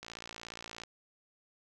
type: click train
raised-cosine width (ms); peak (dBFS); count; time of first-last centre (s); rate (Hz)
0.2; -26; 47; 0.03-0.836; 57.1
effects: none